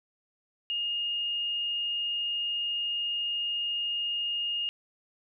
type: tone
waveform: sine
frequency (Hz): 2843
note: F7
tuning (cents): +30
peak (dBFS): -28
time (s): 0.7-4.69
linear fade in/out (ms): 0
effects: none